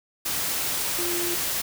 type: tone in noise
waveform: sine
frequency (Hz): 348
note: F4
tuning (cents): -6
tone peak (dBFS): -29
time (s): 0.98-1.35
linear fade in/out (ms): 10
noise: white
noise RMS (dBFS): -27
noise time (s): 0.25-1.62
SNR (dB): -5
effects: none